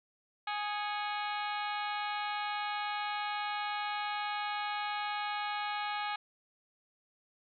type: harmonic tone with a mistuned harmonic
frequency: 415.3 Hz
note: G#4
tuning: in tune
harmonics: 2 / 3 / 4 / 5 / 6 / 7 / 8 / 9 / 10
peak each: -36 / -40 / -42 / -44 / -46 / -47 / -48 / -49 / -50 dBFS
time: 0.47-6.16 s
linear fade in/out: 5 ms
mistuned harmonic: 5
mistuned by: +100 cents
effects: none